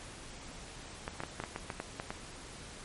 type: clicks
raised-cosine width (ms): 0.5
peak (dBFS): -21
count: 10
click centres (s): 1.079 / 1.204 / 1.236 / 1.401 / 1.438 / 1.561 / 1.702 / 1.801 / 1.999 / 2.105
effects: pink hiss -48 dBFS RMS until 2.84 s + MP3 48 kbps